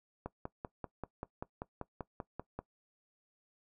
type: click train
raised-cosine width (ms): 1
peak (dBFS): -25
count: 13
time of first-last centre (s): 0.26-2.59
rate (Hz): 5.15
effects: noise-tail reverb RT60 0.1 s tail -19 dB re dry